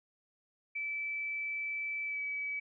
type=tone with pitch glide; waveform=sine; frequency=2314 to 2286 Hz; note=D7 to D7; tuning=-26 to -47 cents; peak=-34 dBFS; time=0.75-2.6 s; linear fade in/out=10 ms; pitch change=-21 cents; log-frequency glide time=2.05-2.2 s; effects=none